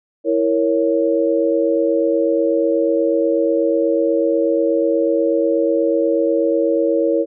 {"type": "chord", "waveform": "sine", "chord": "A# diminished", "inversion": "second", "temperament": "equal", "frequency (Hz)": [329.6, 466.2, 554.4], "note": ["E4", "A#4", "C#5"], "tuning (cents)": [0, 0, 0], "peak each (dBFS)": -18, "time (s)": [0.24, 7.26], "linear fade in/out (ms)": 50, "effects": []}